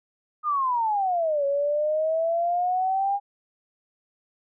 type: exponential two-way sweep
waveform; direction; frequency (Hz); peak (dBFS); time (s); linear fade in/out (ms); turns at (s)
sine; down then up; 1244.5 to 555 to 811; -21; 0.43-3.2; 50; 1.45
effects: none